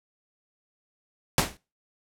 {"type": "noise with exponential decay", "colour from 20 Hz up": "pink", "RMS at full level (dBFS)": -17, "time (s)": [1.38, 1.57], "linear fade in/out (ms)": 1, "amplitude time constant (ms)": 40, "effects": ["noise-tail reverb RT60 0.3 s tail -22 dB re dry", "low-pass 12000 Hz 12 dB/octave"]}